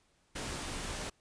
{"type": "noise with comb filter", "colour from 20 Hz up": "pink", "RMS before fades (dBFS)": -39, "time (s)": [0.35, 1.1], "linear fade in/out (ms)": 10, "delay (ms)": 19, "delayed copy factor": -0.5, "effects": ["pink hiss -71 dBFS RMS until 1.2 s", "resampled to 22050 Hz"]}